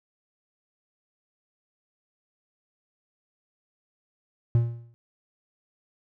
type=tone with exponential decay; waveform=triangle; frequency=117.6 Hz; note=A#2; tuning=16 cents sharp; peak=-13 dBFS; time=4.55-4.94 s; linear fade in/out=0 ms; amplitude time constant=83 ms; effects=none